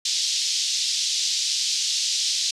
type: band-pass noise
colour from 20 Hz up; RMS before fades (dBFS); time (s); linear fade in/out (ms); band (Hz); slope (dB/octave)
white; -24; 0.05-2.51; 5; 3500 to 6100; 24
effects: low-pass 10000 Hz 12 dB/octave